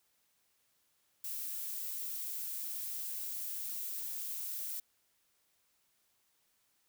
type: noise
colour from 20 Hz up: violet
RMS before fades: -40 dBFS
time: 1.24-4.8 s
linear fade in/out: 5 ms
effects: white hiss -75 dBFS RMS until 6.88 s